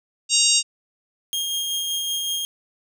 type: harmonic tone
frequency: 934 Hz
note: A#5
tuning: 3 cents sharp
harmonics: 3 / 4 / 5 / 6 / 7 / 8 / 9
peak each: -23 / -23 / -23 / -23 / -23 / -23 / -23 dBFS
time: 0.29-0.63 s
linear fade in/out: 50 ms
type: tone with tremolo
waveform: sawtooth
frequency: 3234 Hz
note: G#7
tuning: 47 cents flat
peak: -19 dBFS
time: 1.33-2.45 s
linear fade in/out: 0 ms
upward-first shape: sine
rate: 5.3 Hz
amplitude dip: 25%
effects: none